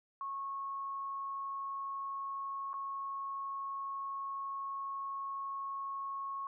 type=tone with dropouts; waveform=sine; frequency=1097 Hz; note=C#6; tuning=18 cents flat; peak=-37 dBFS; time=0.21-6.47 s; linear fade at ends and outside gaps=1 ms; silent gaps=2.732-2.74 s; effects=none